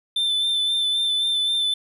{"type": "tone with vibrato", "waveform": "triangle", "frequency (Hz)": 3544, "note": "A7", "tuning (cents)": 12, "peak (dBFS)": -18, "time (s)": [0.16, 1.74], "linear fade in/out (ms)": 5, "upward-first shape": "sine", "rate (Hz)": 3.8, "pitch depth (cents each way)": 23, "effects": []}